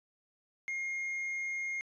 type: tone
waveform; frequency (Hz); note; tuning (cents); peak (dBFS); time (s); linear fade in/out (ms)
triangle; 2135; C7; +34; -32; 0.68-1.81; 0
effects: resampled to 22050 Hz